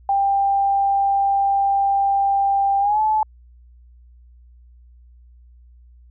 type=tone with pitch glide; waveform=sine; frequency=792 to 863.7 Hz; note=G5 to A5; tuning=+18 to -32 cents; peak=-15 dBFS; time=0.09-3.23 s; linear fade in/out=2 ms; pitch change=+150 cents; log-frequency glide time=2.8-3 s; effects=added 60 Hz sine -45 dBFS peak until 6.1 s